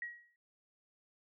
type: tone with exponential decay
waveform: sine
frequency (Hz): 1905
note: A#6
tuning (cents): +37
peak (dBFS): -36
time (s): 0.02-0.36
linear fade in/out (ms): 2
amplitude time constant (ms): 72
effects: none